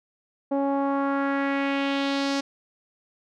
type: tone with low-pass filter sweep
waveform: sawtooth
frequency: 277.2 Hz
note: C#4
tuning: in tune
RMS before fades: -25 dBFS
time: 0.51-2.41 s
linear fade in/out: 10 ms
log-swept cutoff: 680 to 5500 Hz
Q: 2.1
effects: none